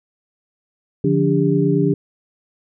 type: tone cluster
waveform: sine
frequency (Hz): 146.6 / 175.4 / 289.1 / 400.3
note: D3 / F3 / D4 / G4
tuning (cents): -3 / +8 / -27 / +36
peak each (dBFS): -19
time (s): 1.04-1.94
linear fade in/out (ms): 5
effects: none